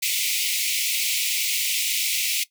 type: high-pass noise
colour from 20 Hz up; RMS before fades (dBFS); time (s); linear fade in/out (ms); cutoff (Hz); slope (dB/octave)
pink; -24; 0.02-2.44; 10; 2100; 96
effects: noise-tail reverb RT60 0.1 s tail -17 dB re dry